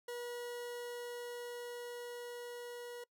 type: tone with level ramp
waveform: 40% pulse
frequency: 482.4 Hz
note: B4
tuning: 41 cents flat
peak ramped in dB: -40 to -44 dBFS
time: 0.08-3.04 s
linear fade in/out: 5 ms
effects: noise-tail reverb RT60 0.1 s tail -23 dB re dry